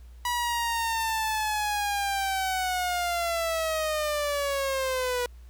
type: linear sweep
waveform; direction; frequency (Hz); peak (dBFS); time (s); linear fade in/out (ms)
sawtooth; down; 975 to 485.8; -22; 0.25-5.26; 2
effects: added 60 Hz sine -44 dBFS peak until 5.49 s + pink hiss -63 dBFS RMS until 5.49 s